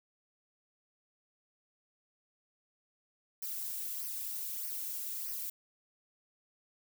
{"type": "noise with flanger", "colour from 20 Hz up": "violet", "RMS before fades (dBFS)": -39, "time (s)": [3.42, 5.5], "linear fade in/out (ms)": 5, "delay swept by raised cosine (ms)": [0.26, 2.36], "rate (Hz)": 1.6, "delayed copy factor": -0.7, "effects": []}